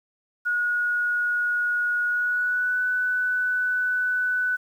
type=tone with pitch glide; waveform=sine; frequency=1450 to 1493.4 Hz; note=F#6 to F#6; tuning=-35 to +16 cents; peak=-21 dBFS; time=0.45-4.57 s; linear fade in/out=20 ms; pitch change=+51 cents; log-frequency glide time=2.06-2.82 s; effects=9-bit